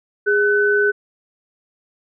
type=tone pair together; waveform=sine; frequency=411.2 / 1506.5 Hz; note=G#4 / F#6; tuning=-17 / +31 cents; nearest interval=octave + minor seventh; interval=2248 cents; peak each=-16 dBFS; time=0.26-0.92 s; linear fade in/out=20 ms; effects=none